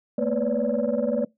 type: tone cluster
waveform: sine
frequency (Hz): 220.6 / 240.3 / 497.9 / 564 / 585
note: A3 / B3 / B4 / C#5 / D5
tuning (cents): +5 / -47 / +14 / +30 / -7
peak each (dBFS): -27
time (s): 0.18-1.25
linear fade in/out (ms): 5
effects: noise-tail reverb RT60 0.2 s tail -24 dB re dry + tanh soft clip ceiling -14 dBFS